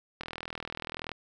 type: click train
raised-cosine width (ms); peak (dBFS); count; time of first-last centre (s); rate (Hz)
0.3; -20; 38; 0.21-1.117; 40.8
effects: none